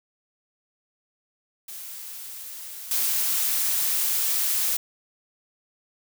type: noise with level steps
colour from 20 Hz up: blue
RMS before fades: -38 / -24 dBFS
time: 1.68-4.77 s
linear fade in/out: 5 ms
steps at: 2.91 s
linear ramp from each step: 2 ms
effects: none